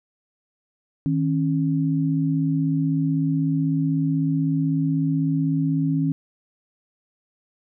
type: tone pair together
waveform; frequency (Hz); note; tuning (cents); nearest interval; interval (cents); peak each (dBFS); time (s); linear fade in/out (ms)
sine; 157.4 / 273.5; D#3 / C#4; +20 / -23; minor seventh; 957; -21 / -22; 1.06-6.12; 0
effects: none